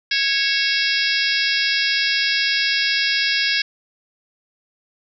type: harmonic tone with a mistuned harmonic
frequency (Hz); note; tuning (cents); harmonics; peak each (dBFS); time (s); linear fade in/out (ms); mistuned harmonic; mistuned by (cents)
552; C#5; -7; 3 / 4 / 5 / 6 / 7 / 8 / 9 / 10; -23 / -24 / -26 / -26 / -27 / -29 / -23 / -29; 0.11-3.62; 5; 5; -37
effects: none